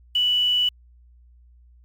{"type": "tone with quantisation", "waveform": "sine", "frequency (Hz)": 2960, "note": "F#7", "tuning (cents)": 0, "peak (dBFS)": -17, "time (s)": [0.15, 0.69], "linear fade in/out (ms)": 5, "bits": 7, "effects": ["added 60 Hz sine -49 dBFS peak until 1.84 s", "MP3 96 kbps"]}